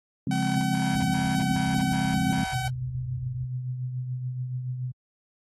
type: chord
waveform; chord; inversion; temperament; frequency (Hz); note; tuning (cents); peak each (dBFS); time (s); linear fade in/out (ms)
sine; Db major seventh; none; equal with one note detuned; 138.59 / 174.61 / 206.1 / 261.6; Db3 / F3 / Ab3 / C4; 0 / 0 / -13 / 0; -29; 0.27-2.44; 2
type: tone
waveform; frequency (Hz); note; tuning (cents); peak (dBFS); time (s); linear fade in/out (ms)
sawtooth; 760; F#5; +46; -26; 0.31-2.68; 2
type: low-pass noise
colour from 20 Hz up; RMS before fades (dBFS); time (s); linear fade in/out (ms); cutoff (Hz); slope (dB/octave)
white; -38; 0.92-3.45; 10; 110; 96
type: tone with tremolo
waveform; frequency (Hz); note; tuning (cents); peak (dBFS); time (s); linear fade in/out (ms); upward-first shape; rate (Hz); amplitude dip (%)
sine; 126.5; B2; +42; -26; 2.52-4.92; 10; triangle; 7; 50
effects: high-pass 60 Hz 12 dB/octave + AAC 32 kbps